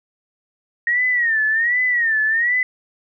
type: tone with vibrato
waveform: sine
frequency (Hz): 1864.7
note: A#6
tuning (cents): 0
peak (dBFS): -15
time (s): 0.87-2.63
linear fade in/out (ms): 2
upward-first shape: sine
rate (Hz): 1.3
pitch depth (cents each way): 130
effects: none